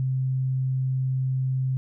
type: tone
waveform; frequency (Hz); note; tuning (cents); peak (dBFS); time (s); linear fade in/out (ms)
sine; 130.81; C3; 0; -22; 0-1.77; 0
effects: none